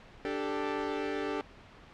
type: chord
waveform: sawtooth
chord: D suspended fourth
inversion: none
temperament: equal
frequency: 293.7 / 392 / 440 Hz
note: D4 / G4 / A4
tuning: 0 / 0 / 0 cents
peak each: -32 dBFS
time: 0.25-1.41 s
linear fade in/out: 0 ms
effects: pink hiss -53 dBFS RMS until 1.93 s + low-pass 3000 Hz 12 dB/octave